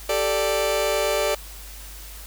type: chord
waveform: sawtooth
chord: G suspended second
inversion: none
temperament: just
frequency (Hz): 392 / 441 / 588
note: G4 / A4 / D5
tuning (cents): 0 / +4 / +2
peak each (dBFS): -24 / -22 / -18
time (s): 0.09-1.35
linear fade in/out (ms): 5
effects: added 50 Hz sine -39 dBFS peak until 2.26 s + white hiss -42 dBFS RMS until 2.26 s